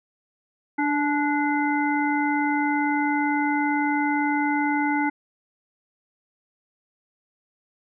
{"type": "harmonic tone with a mistuned harmonic", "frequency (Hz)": 293.7, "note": "D4", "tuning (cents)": 0, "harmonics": [1, 3, 5, 7], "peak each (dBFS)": [-23, -25, -30, -29], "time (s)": [0.78, 5.1], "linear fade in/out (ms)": 10, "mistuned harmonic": 3, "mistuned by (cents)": -40, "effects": []}